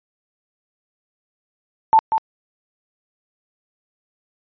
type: tone with echo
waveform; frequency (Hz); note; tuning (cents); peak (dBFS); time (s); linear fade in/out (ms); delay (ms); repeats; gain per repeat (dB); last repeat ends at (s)
sine; 886; A5; +12; -8; 1.93-1.99; 0; 190; 1; -7; 2.18
effects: resampled to 11025 Hz